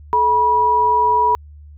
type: tone pair together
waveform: sine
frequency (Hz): 432.1 / 970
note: A4 / B5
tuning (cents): -31 / -31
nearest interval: octave + major second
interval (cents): 1400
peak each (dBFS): -22 / -12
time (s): 0.13-1.35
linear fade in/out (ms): 0
effects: added 74 Hz sine -37 dBFS peak until 1.77 s